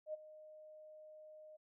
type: tone with ADSR envelope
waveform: sine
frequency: 617 Hz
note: D#5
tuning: 15 cents flat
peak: -38 dBFS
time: 0.06-1.57 s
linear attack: 77 ms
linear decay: 19 ms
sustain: -16 dB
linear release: 15 ms
effects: none